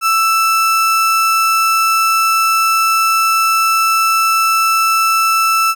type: tone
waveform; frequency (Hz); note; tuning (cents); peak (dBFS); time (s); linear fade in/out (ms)
35% pulse; 1323; E6; +6; -9; 0.01-5.75; 50
effects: none